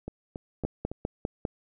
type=two click trains; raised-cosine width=2 ms; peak=-15 / -22 dBFS; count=5 / 4; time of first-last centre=0.65-1.452 / 0.08-0.916 s; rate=4.99 / 3.59 Hz; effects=none